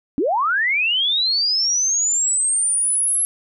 sine linear sweep, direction up, 246.9 to 11175 Hz, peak -16 dBFS, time 0.18-3.25 s, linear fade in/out 0 ms, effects none

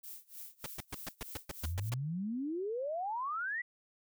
violet noise with tremolo, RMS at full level -46 dBFS, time 0.03-1.9 s, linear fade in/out 10 ms, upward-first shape sine, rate 3.3 Hz, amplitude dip 95%
pink noise bursts, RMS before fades -40 dBFS, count 10, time 0.64-1.94 s, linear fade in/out 2 ms, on 22 ms, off 120 ms
sine exponential sweep, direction up, 73.9 to 2000 Hz, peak -34 dBFS, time 1.63-3.62 s, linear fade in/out 10 ms
effects none

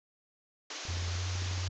white band-pass noise, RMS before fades -42 dBFS, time 0.7-1.68 s, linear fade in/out 5 ms, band 260 to 6800 Hz, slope 96 dB/octave
clicks, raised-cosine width 3 ms, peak -36 dBFS, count 12, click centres 0.853 / 0.902 / 0.935 / 0.97 / 1.024 / 1.08 / 1.155 / 1.355 / 1.421 / 1.461 / 1.512 / 1.578 s
sine tone with pitch glide, 87.31 to 91.12 Hz, F2 to F#2, 0 to -26 cents, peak -32 dBFS, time 0.88-1.69 s, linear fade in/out 10 ms, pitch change +74 cents, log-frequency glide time 1.09-1.3 s
effects none

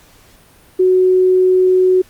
sine tone, 370 Hz, F#4, in tune, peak -8 dBFS, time 0.79-2.02 s, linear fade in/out 10 ms, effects pink hiss -47 dBFS RMS until 2.09 s + Opus 48 kbps

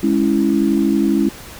sine chord, C# minor, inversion second, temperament equal, 207.7 / 277.2 / 329.6 Hz, G#3 / C#4 / E4, 0 / 0 / 0 cents, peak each -17 dBFS, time 0.03-1.29 s, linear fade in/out 5 ms, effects pink hiss -36 dBFS RMS until 1.59 s

